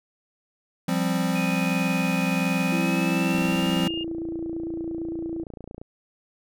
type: chord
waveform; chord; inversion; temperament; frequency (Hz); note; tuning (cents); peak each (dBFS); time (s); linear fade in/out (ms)
square; F suspended second; none; equal; 174.61 / 196 / 261.6; F3 / G3 / C4; 0 / 0 / 0; -26 / -28 / -28; 0.88-3.88; 5
type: tone with pitch glide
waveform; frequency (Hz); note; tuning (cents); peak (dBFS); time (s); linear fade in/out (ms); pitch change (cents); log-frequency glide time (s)
sine; 2489 to 2826; D#7 to F7; 0 to +20; -30; 1.35-4.04; 10; +220; 2.71-3.71
type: tone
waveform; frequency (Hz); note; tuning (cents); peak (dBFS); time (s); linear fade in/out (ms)
sine; 330.1; E4; +2; -28; 2.72-5.44; 5
type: click train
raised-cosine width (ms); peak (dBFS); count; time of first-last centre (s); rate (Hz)
2; -25; 72; 3.35-5.815; 28.8
effects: none